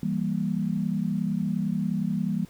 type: chord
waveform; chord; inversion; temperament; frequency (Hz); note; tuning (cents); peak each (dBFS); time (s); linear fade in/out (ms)
sine; E diminished; none; equal; 164.81 / 196 / 233.1; E3 / G3 / Bb3; 0 / 0 / 0; -29 / -27 / -30; 0.03-2.45; 2
effects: pink hiss -55 dBFS RMS until 2.49 s